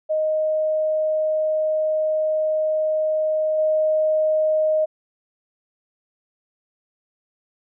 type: tone with level steps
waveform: sine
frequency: 622.3 Hz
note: D#5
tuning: in tune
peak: -18 / -16 dBFS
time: 0.09-4.86 s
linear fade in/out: 20 ms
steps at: 3.58 s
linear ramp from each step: 5 ms
effects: none